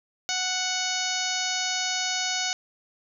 harmonic tone, 740 Hz, F#5, in tune, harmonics 1 / 2 / 3 / 4 / 5 / 6 / 7 / 8 / 9, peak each -34 / -34 / -34 / -34 / -34 / -34 / -34 / -34 / -34 dBFS, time 0.29-2.53 s, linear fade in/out 0 ms, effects none

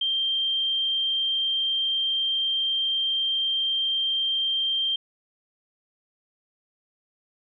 sine tone, 3166 Hz, G7, 17 cents sharp, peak -22 dBFS, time 0.01-4.96 s, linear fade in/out 5 ms, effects none

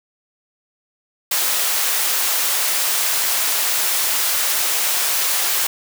white high-pass noise, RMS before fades -19 dBFS, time 1.31-5.67 s, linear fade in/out 5 ms, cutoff 570 Hz, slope 12 dB/octave, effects none

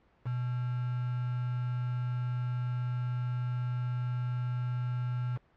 sine tone with quantisation, 123.47 Hz, B2, in tune, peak -30 dBFS, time 0.25-5.38 s, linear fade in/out 20 ms, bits 7, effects pink hiss -66 dBFS RMS until 5.56 s + low-pass 2000 Hz 12 dB/octave

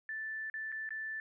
sine tone with dropouts, 1760 Hz, A6, in tune, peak -37 dBFS, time 0.09-1.2 s, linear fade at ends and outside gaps 1 ms, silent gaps 0.499-0.54 / 0.719-0.724 / 0.891-0.906 s, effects none

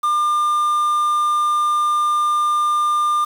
triangle tone with quantisation, 1200 Hz, D6, 37 cents sharp, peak -13 dBFS, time 0.03-3.25 s, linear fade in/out 10 ms, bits 6, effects none

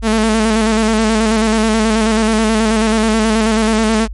sawtooth tone with vibrato, 220 Hz, A3, in tune, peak -7 dBFS, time 0.02-4.08 s, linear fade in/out 50 ms, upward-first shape square, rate 9.3 Hz, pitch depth 39 cents each way, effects added 50 Hz sine -23 dBFS peak until 4.13 s + MP3 48 kbps

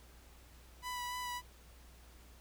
sawtooth tone with vibrato, 987.8 Hz, B5, in tune, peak -35 dBFS, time 0.82-1.42 s, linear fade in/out 50 ms, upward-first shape sine, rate 3.5 Hz, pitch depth 16 cents each way, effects added 60 Hz sine -57 dBFS peak until 2.4 s + pink hiss -62 dBFS RMS until 2.4 s

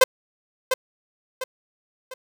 sawtooth tone with echo, 517 Hz, C5, 21 cents flat, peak -6 dBFS, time 0.01-0.04 s, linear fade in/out 5 ms, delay 700 ms, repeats 3, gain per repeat -8 dB, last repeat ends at 2.14 s, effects none

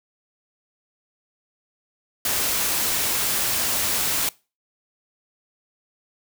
white noise, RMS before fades -23 dBFS, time 2.25-4.29 s, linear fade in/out 2 ms, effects noise-tail reverb RT60 0.3 s tail -22 dB re dry

